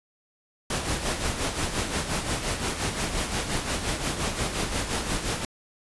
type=noise with tremolo; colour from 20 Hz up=pink; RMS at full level=-26 dBFS; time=0.7-5.45 s; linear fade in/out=2 ms; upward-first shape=sine; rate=5.7 Hz; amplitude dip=55%; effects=resampled to 24000 Hz